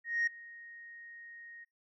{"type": "tone with ADSR envelope", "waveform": "sine", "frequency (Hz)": 1867, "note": "A#6", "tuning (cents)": 2, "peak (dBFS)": -25, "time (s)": [0.04, 1.65], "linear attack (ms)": 230, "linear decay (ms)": 6, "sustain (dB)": -23, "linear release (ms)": 19, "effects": ["noise-tail reverb RT60 0.2 s tail -22 dB re dry", "tanh soft clip ceiling -25 dBFS"]}